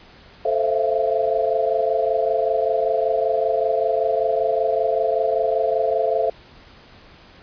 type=chord; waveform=sine; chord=F major seventh; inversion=first; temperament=equal with one note detuned; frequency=440 / 523.3 / 659.3 / 684.5 Hz; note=A4 / C5 / E5 / F5; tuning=0 / 0 / 0 / -35 cents; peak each=-23 dBFS; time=0.45-6.3 s; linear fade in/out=5 ms; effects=pink hiss -47 dBFS RMS until 7.42 s + resampled to 11025 Hz